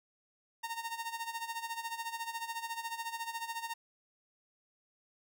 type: tone with tremolo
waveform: sawtooth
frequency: 920 Hz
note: A#5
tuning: 23 cents flat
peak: -31 dBFS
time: 0.63-3.74 s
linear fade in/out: 10 ms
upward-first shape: sine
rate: 14 Hz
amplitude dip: 75%
effects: none